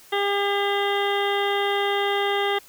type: harmonic tone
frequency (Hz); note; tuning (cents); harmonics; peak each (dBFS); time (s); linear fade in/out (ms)
402.4; G4; +45; 1 / 2 / 3 / 4 / 5 / 7 / 8 / 9; -24 / -26 / -31 / -33 / -29 / -35 / -32 / -35; 0.12-2.59; 10
effects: white hiss -50 dBFS RMS until 2.68 s